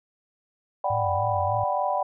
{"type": "chord", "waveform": "sine", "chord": "G major seventh", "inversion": "second", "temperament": "equal", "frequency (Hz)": [587.3, 740, 784, 987.8], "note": ["D5", "F#5", "G5", "B5"], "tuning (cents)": [0, 0, 0, 0], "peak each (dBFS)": -28, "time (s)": [0.84, 2.03], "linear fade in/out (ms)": 5}
{"type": "tone with vibrato", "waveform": "sine", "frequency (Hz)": 100.2, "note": "G2", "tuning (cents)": 38, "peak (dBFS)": -29, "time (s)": [0.9, 1.64], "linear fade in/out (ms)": 5, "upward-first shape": "sine", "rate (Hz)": 3.4, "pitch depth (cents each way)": 170}
{"effects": []}